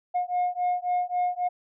sine beating tone pair, 716 / 719.7 Hz, F5 / F#5, +43 / -48 cents, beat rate 3.7 Hz, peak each -25 dBFS, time 0.14-1.49 s, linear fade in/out 20 ms, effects tanh soft clip ceiling -20 dBFS

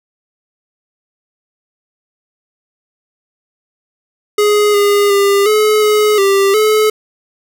square tone with pitch steps, 416.7 / 407.8 / 400 / 427.2 / 423.1 / 393.6 / 430 Hz, G#4 / G#4 / G4 / G#4 / G#4 / G4 / A4, +6 / -32 / +35 / +49 / +32 / +7 / -40 cents, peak -9 dBFS, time 4.38-6.9 s, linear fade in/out 5 ms, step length 360 ms, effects none

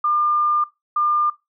sine tone pair in turn, 1200 / 1200 Hz, D6 / D6, +37 / +37 cents, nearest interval unison, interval 0 cents, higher neither, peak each -16 dBFS, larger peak neither, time 0.04-0.64 / 0.96-1.3 s, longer first, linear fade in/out 5 ms, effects noise-tail reverb RT60 0.2 s tail -18 dB re dry

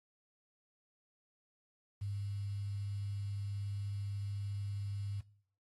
sine tone with quantisation, 100.6 Hz, G2, 45 cents sharp, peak -36 dBFS, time 2.01-5.21 s, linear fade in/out 10 ms, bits 10, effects noise-tail reverb RT60 0.6 s tail -21 dB re dry + AAC 32 kbps

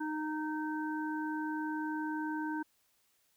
harmonic tone, 308.6 Hz, D#4, 14 cents flat, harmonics 1 / 3 / 5, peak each -35 / -40 / -42 dBFS, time 0-2.63 s, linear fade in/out 10 ms, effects white hiss -73 dBFS RMS until 3.36 s

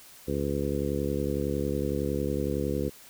harmonic tone, 70.9 Hz, C#2, 40 cents sharp, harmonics 1 / 2 / 3 / 4 / 5 / 6 / 7, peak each -34 / -34 / -34 / -34 / -34 / -34 / -34 dBFS, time 0.27-2.9 s, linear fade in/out 20 ms, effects white hiss -51 dBFS RMS until 3.09 s

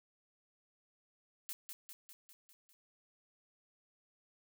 blue noise with echo, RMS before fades -43 dBFS, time 1.49-1.53 s, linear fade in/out 0 ms, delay 200 ms, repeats 6, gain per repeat -4 dB, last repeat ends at 2.73 s, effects none

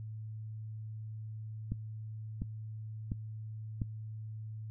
click train, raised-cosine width 5 ms, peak -22 dBFS, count 4, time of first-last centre 1.72-3.818 s, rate 1.43 Hz, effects noise-tail reverb RT60 0.1 s tail -18 dB re dry + added 109 Hz sine -40 dBFS peak until 4.7 s

